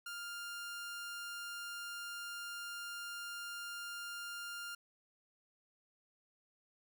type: tone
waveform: sawtooth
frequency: 1400 Hz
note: F6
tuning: 4 cents sharp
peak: -39 dBFS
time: 0.06-4.75 s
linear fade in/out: 5 ms
effects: none